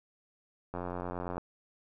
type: click train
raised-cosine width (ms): 1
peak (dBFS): -23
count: 58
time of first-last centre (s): 0.74-1.38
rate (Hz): 89
effects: none